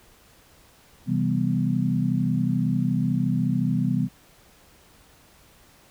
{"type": "chord", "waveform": "sine", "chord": "C major seventh", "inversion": "none", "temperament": "equal", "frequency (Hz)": [130.81, 164.81, 196, 246.9], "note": ["C3", "E3", "G3", "B3"], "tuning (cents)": [0, 0, 0, 0], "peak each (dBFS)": -26, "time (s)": [1.06, 4.09], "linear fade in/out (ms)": 50, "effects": ["pink hiss -55 dBFS RMS until 5.9 s"]}